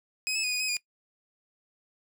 20% pulse tone with pitch steps, 2527 / 2601 / 2485 / 2471 / 2530 / 2438 Hz, D#7 / E7 / D#7 / D#7 / D#7 / D#7, +26 / -24 / -3 / -13 / +28 / -36 cents, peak -22 dBFS, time 0.27-0.768 s, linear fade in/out 0 ms, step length 83 ms, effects noise-tail reverb RT60 0.1 s tail -20 dB re dry

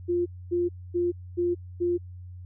sine tone bursts, 350 Hz, F4, 4 cents sharp, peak -22 dBFS, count 5, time 0.08-1.98 s, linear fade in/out 20 ms, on 180 ms, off 250 ms, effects added 90 Hz sine -39 dBFS peak until 2.45 s

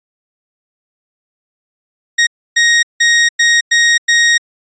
sawtooth tone bursts at uneven times, 1874 Hz, A#6, 9 cents sharp, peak -4 dBFS, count 6, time 2.18-2.27 / 2.56-2.83 / 3-3.29 / 3.39-3.61 / 3.71-3.98 / 4.08-4.38 s, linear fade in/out 10 ms, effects resampled to 16000 Hz

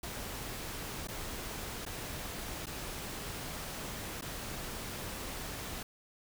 pink noise with dropouts, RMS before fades -41 dBFS, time 0.03-5.83 s, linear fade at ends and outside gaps 5 ms, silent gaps 1.074-1.084 / 1.853-1.862 / 2.659-2.667 / 4.212-4.221 s, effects none

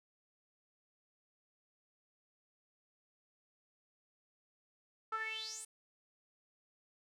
sawtooth tone with band-pass filter sweep, 440 Hz, A4, in tune, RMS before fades -42 dBFS, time 5.12-5.65 s, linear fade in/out 5 ms, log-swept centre 1200 to 9500 Hz, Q 8.6, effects none

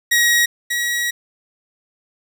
sawtooth tone pair in turn, 1898 / 1913.4 Hz, A#6 / A#6, +31 / +45 cents, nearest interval unison, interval 14 cents, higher second, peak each -9 / -15 dBFS, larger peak first, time 0.11-0.46 / 0.7-1.11 s, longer second, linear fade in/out 10 ms, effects none

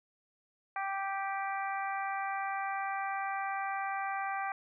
harmonic tone, 391.4 Hz, G4, 3 cents flat, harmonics 2 / 3 / 4 / 5 / 6, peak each -35 / -39 / -41 / -43 / -45 dBFS, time 0.76-4.52 s, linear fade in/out 2 ms, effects none

